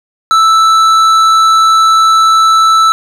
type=tone with tanh clipping; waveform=sine; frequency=1318.5 Hz; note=E6; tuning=in tune; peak=-6 dBFS; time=0.31-2.92 s; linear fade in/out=0 ms; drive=11 dB; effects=none

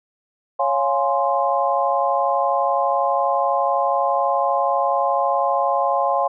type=chord; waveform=sine; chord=Db major seventh; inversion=none; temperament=equal; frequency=554.4 / 698.5 / 830.6 / 1046.5 Hz; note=Db5 / F5 / Ab5 / C6; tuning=0 / 0 / 0 / 0 cents; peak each=-22 dBFS; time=0.59-6.28 s; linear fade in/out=10 ms; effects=none

